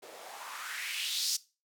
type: noise with band-pass filter sweep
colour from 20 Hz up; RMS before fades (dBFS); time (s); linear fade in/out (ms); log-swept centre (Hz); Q
blue; -37; 0.02-1.37; 10; 410 to 5700; 2.8
effects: noise-tail reverb RT60 0.3 s tail -19 dB re dry